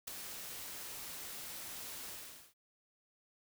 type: noise with ADSR envelope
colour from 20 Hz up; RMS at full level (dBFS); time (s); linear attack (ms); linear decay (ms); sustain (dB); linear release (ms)
white; -38; 0.07-2.54; 10; 3; -8; 450
effects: none